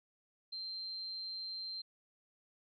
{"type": "tone", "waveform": "sine", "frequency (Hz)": 4144, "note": "C8", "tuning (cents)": -17, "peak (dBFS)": -40, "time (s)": [0.52, 1.82], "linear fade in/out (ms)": 10, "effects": []}